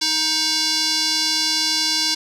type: tone with band-pass filter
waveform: square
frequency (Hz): 314.4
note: D#4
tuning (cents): +18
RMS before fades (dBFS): -20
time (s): 0.01-2.15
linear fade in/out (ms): 10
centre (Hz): 4900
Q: 3.3
effects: none